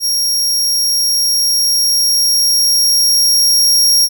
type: tone with level ramp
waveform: sawtooth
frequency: 5588 Hz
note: F8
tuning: in tune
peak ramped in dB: -10 to -5 dBFS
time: 0-4.09 s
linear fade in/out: 50 ms
effects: none